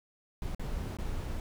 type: noise with dropouts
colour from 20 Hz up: brown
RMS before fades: -35 dBFS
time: 0.42-1.4 s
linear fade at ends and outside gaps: 1 ms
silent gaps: 0.548-0.595 / 0.97-0.986 s
effects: none